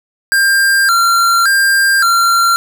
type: tone with vibrato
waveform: square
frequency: 1480 Hz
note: F#6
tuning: in tune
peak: -9 dBFS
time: 0.32-2.56 s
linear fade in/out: 0 ms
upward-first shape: square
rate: 0.88 Hz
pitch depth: 130 cents each way
effects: none